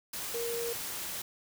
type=tone in noise; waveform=sine; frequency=468.4 Hz; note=A#4; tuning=8 cents sharp; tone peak=-33 dBFS; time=0.34-0.73 s; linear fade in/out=5 ms; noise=white; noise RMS=-38 dBFS; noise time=0.13-1.22 s; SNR=+2 dB; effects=none